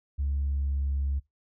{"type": "tone with pitch glide", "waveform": "sine", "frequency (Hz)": [70.1, 69.29], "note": ["C#2", "C#2"], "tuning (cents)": [20, 0], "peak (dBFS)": -24, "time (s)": [0.18, 1.2], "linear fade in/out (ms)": 20, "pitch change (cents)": -20, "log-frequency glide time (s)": [0.38, 0.84], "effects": ["noise-tail reverb RT60 0.2 s tail -24 dB re dry", "tanh soft clip ceiling -22 dBFS"]}